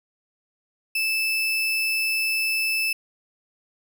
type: tone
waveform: 35% pulse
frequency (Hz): 2630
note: E7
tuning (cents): -5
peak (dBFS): -20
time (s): 0.95-2.93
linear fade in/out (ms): 5
effects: none